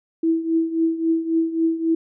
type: tone with tremolo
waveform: sine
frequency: 327.1 Hz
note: E4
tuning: 13 cents flat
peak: -14 dBFS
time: 0.23-1.95 s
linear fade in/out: 5 ms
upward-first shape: triangle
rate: 3.7 Hz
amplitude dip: 80%
effects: none